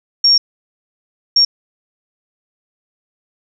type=tone bursts at uneven times; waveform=sine; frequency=5540 Hz; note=F8; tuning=15 cents flat; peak=-7 dBFS; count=2; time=0.24-0.38 / 1.36-1.45 s; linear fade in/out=5 ms; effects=none